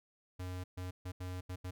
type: tone bursts at uneven times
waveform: square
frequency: 91.2 Hz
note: F#2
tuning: 24 cents flat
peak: -40 dBFS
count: 6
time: 0.39-0.64 / 0.77-0.91 / 1.05-1.12 / 1.2-1.41 / 1.49-1.56 / 1.64-1.71 s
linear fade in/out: 10 ms
effects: none